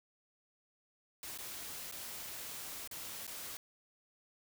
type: noise with dropouts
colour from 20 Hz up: white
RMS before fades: -45 dBFS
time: 1.23-3.57 s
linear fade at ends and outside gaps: 1 ms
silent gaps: 1.376-1.386 / 1.914-1.923 / 2.875-2.912 / 3.268-3.277 s
effects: none